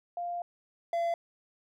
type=tone pair in turn; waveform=sine / triangle; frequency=698.5 / 680.2 Hz; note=F5 / F5; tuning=0 / -46 cents; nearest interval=unison; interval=46 cents; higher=first; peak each=-32 / -25 dBFS; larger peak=second; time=0.17-0.42 / 0.93-1.14 s; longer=first; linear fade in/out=2 ms; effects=none